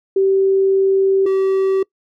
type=tone pair in turn; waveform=sine / triangle; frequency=387 / 384.5 Hz; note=G4 / G4; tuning=-22 / -33 cents; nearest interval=unison; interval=11 cents; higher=first; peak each=-11 dBFS; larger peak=neither; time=0.16-1.26 / 1.26-1.83 s; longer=first; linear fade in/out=5 ms; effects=noise-tail reverb RT60 0.1 s tail -24 dB re dry